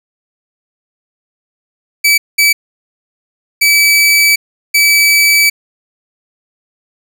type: tone bursts at uneven times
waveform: sawtooth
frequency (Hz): 2299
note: D7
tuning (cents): -37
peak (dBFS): -3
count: 4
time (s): 2.04-2.18 / 2.38-2.53 / 3.61-4.36 / 4.74-5.5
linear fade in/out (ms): 10
effects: none